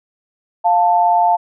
sine tone pair together, 702 / 884.5 Hz, F5 / A5, +9 / +9 cents, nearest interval major third, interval 400 cents, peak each -13 dBFS, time 0.64-1.37 s, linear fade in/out 20 ms, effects none

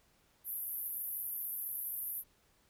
white band-pass noise, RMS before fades -40 dBFS, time 0.44-2.24 s, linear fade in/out 50 ms, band 11000 to 14000 Hz, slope 96 dB/octave, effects pink hiss -70 dBFS RMS until 2.69 s

